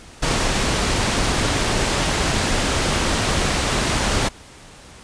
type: low-pass noise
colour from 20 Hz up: pink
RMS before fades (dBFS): -20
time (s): 0.22-4.29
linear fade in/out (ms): 10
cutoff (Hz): 8600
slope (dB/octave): 12
effects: pink hiss -43 dBFS RMS until 5.03 s + resampled to 22050 Hz